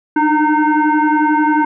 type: tone with frequency modulation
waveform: sine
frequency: 311.1 Hz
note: D#4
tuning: in tune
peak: -10 dBFS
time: 0.16-1.65 s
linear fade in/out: 5 ms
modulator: 611 Hz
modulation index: 1.7
effects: none